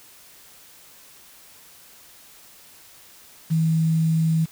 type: tone with quantisation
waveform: sine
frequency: 161.3 Hz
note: E3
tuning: 37 cents flat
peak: -17 dBFS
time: 3.5-4.46 s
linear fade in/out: 20 ms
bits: 7
effects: white hiss -49 dBFS RMS until 4.51 s